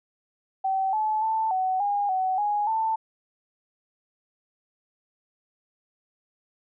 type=tone with pitch steps; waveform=sine; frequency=768 / 863 / 884 / 750 / 814 / 751 / 829 / 888 Hz; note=G5 / A5 / A5 / F#5 / G#5 / F#5 / G#5 / A5; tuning=-36 / -34 / +8 / +23 / -35 / +26 / -3 / +16 cents; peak=-22 dBFS; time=0.64-2.96 s; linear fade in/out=10 ms; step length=290 ms; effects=none